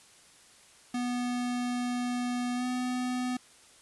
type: tone with pitch glide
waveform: square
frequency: 245.5 to 250.4 Hz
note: B3 to B3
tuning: -10 to +24 cents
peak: -30 dBFS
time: 0.94-3.37 s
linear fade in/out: 5 ms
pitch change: +34 cents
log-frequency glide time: 2.55-2.65 s
effects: white hiss -57 dBFS RMS until 3.81 s + resampled to 24000 Hz